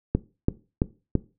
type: click train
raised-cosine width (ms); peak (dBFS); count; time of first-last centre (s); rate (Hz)
3; -7; 4; 0.15-1.153; 2.99
effects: noise-tail reverb RT60 0.3 s tail -18 dB re dry